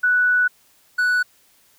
sine / triangle tone pair in turn, 1480 / 1480 Hz, F#6 / F#6, 0 / 0 cents, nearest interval unison, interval 0 cents, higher neither, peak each -14 dBFS, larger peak neither, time 0.03-0.48 / 0.98-1.23 s, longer first, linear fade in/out 10 ms, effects white hiss -57 dBFS RMS until 1.78 s

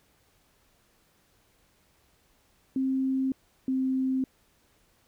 sine tone pair in turn, 264.6 / 261.9 Hz, C4 / C4, +20 / +2 cents, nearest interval unison, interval 18 cents, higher first, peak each -24 dBFS, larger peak neither, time 2.76-3.32 / 3.68-4.24 s, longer neither, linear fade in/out 2 ms, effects pink hiss -66 dBFS RMS until 5.07 s

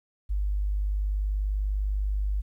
sine tone, 50.2 Hz, G1, 42 cents sharp, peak -24 dBFS, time 0.29-2.42 s, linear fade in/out 20 ms, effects 11-bit

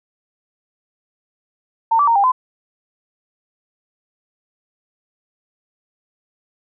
sine tone with pitch steps, 907 / 1158 / 925 / 800 / 1020 Hz, A#5 / D6 / A#5 / G5 / C6, -48 / -25 / -14 / +35 / -44 cents, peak -11 dBFS, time 1.91-2.32 s, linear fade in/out 10 ms, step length 82 ms, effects none

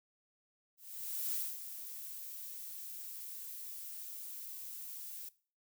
violet noise with ADSR envelope, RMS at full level -36 dBFS, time 0.77-5.29 s, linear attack 580 ms, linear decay 210 ms, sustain -10 dB, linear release 6 ms, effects noise-tail reverb RT60 0.4 s tail -19 dB re dry

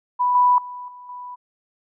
sine tone with level steps, 987.8 Hz, B5, in tune, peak -16 / -12 / -31 / -38 / -32 dBFS, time 0.19-1.36 s, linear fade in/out 20 ms, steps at 0.35 / 0.58 / 0.88 / 1.09 s, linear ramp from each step 2 ms, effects none

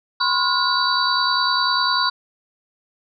sine tone cluster, 1008 / 1078 / 1434 / 3941 / 4593 Hz, B5 / C#6 / F6 / B7 / D8, +35 / -49 / +45 / -4 / -39 cents, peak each -23 dBFS, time 0.2-2.1 s, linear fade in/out 10 ms, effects none

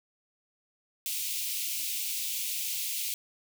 white high-pass noise, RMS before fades -33 dBFS, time 1.06-3.14 s, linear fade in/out 0 ms, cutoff 2300 Hz, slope 48 dB/octave, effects none

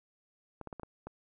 clicks, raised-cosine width 1 ms, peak -28 dBFS, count 6, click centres 0.613 / 0.673 / 0.728 / 0.797 / 0.833 / 1.07 s, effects none

